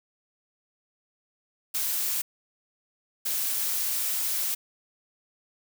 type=noise bursts at uneven times; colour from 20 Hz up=blue; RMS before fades=-28 dBFS; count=2; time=1.74-2.22 / 3.25-4.55 s; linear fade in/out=10 ms; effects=none